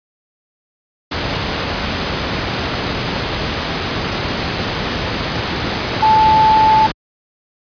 sine tone in noise, 873 Hz, A5, 14 cents flat, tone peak -8 dBFS, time 6.02-6.87 s, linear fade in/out 10 ms, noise pink, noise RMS -19 dBFS, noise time 1.11-6.92 s, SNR +8 dB, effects high-pass 60 Hz 12 dB/octave + resampled to 11025 Hz

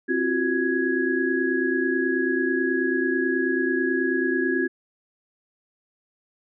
sine tone cluster, 263.8 / 342.3 / 371.5 / 1667 Hz, C4 / F4 / F#4 / G#6, +14 / -35 / +7 / +6 cents, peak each -26 dBFS, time 0.08-4.68 s, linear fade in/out 20 ms, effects none

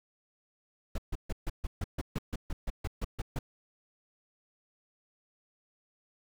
brown noise bursts, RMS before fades -32 dBFS, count 15, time 0.95-3.39 s, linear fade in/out 5 ms, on 32 ms, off 140 ms, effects none

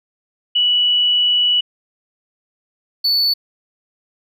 sine / triangle tone pair in turn, 2947 / 4467 Hz, F#7 / C#8, -8 / +12 cents, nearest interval perfect fifth, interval 720 cents, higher second, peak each -12 dBFS, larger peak neither, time 0.55-1.61 / 3.04-3.34 s, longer first, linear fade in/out 10 ms, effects none

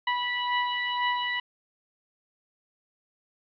20% pulse beating tone pair, 980 / 982 Hz, B5 / B5, -14 / -10 cents, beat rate 2 Hz, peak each -22 / -26 dBFS, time 0.07-1.4 s, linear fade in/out 5 ms, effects resampled to 11025 Hz + 9-bit

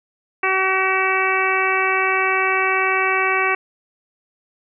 harmonic tone, 379.8 Hz, F#4, 45 cents sharp, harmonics 1 / 2 / 3 / 4 / 5 / 6 / 7, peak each -24 / -25 / -22 / -25 / -24 / -22 / -25 dBFS, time 0.43-3.55 s, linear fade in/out 5 ms, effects none

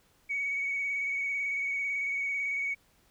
sine tone with vibrato, 2241 Hz, C#7, 18 cents sharp, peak -28 dBFS, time 0.29-2.75 s, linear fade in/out 20 ms, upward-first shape square, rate 18 Hz, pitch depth 21 cents each way, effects tanh soft clip ceiling -24 dBFS + pink hiss -66 dBFS RMS until 3.1 s

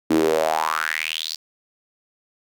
sawtooth tone with high-pass filter sweep, 79.1 Hz, D#2, 29 cents sharp, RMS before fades -22 dBFS, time 0.1-1.36 s, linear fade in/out 10 ms, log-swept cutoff 280 to 4900 Hz, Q 5.7, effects none

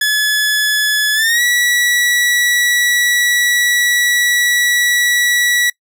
sawtooth tone with pitch glide, 1710 to 1941.7 Hz, A6 to B6, -50 to -30 cents, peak -8 dBFS, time 0.01-5.7 s, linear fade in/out 5 ms, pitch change +220 cents, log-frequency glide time 1.14-1.42 s, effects noise-tail reverb RT60 0.1 s tail -23 dB re dry

